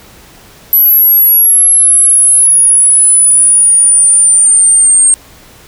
sine linear sweep, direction down, 11810 to 8510 Hz, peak -3 dBFS, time 0.73-5.14 s, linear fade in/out 0 ms, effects pink hiss -38 dBFS RMS until 5.67 s

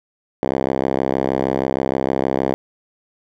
5% pulse tone with band-pass filter, 66.4 Hz, C2, 26 cents sharp, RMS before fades -20 dBFS, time 0.43-2.54 s, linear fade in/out 0 ms, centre 410 Hz, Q 0.72, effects none

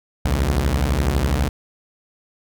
sawtooth beating tone pair, 61.74 / 73.74 Hz, B1 / D2, 0 / +8 cents, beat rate 12 Hz, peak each -16 dBFS, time 0.25-1.49 s, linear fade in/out 5 ms, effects none

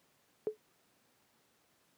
sine tone with exponential decay, 430.2 Hz, A4, 39 cents flat, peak -26 dBFS, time 0.47-0.57 s, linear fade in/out 0 ms, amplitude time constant 20 ms, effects pink hiss -71 dBFS RMS until 1.97 s + high-pass 150 Hz 12 dB/octave

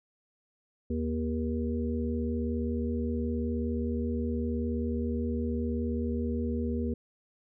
harmonic tone with a mistuned harmonic, 79.1 Hz, D#2, 29 cents sharp, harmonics 1 / 3 / 5 / 6, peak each -32 / -31 / -38 / -38 dBFS, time 0.9-6.94 s, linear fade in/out 5 ms, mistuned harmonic 1, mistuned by -38 cents, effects none

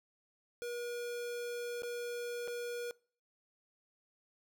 square tone with dropouts, 480 Hz, B4, 49 cents flat, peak -39 dBFS, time 0.62-2.91 s, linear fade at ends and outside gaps 0 ms, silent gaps 1.821-1.833 / 2.476-2.481 s, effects noise-tail reverb RT60 0.4 s tail -23 dB re dry

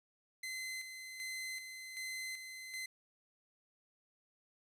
sawtooth tone with tremolo, 2054 Hz, C7, 33 cents flat, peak -37 dBFS, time 0.43-2.86 s, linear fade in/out 5 ms, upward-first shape square, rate 1.3 Hz, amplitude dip 50%, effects resampled to 32000 Hz + 12-bit

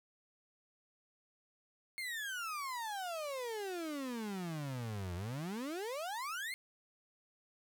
35% pulse exponential two-way sweep, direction down then up, 2172 to 85 to 2172 Hz, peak -37 dBFS, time 1.98-6.54 s, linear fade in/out 0 ms, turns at 5.15 s, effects none

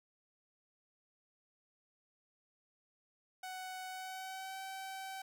sawtooth tone with pitch glide, 745 to 768.2 Hz, F#5 to G5, +12 to -35 cents, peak -39 dBFS, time 3.43-5.22 s, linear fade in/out 5 ms, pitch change +53 cents, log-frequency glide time 3.87-4.6 s, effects none

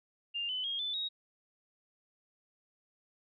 sine tone with pitch steps, 2801 / 3019 / 3255 / 3509 / 3782 Hz, F7 / F#7 / G#7 / A7 / A#7, +4 / +34 / -36 / -5 / +24 cents, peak -33 dBFS, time 0.34-1.09 s, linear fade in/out 20 ms, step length 150 ms, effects none

